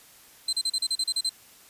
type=tone bursts; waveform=35% pulse; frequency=4100 Hz; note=C8; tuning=36 cents flat; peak=-22 dBFS; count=10; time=0.48-1.294 s; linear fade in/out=5 ms; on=49 ms; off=36 ms; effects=white hiss -53 dBFS RMS until 1.69 s + resampled to 32000 Hz